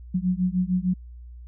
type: beating tone pair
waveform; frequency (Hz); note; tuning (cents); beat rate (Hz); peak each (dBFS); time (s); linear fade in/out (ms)
sine; 179.3 / 185.9; F3 / F#3; +46 / +8; 6.6; -24; 0.14-0.94; 10
effects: added 60 Hz sine -39 dBFS peak until 1.47 s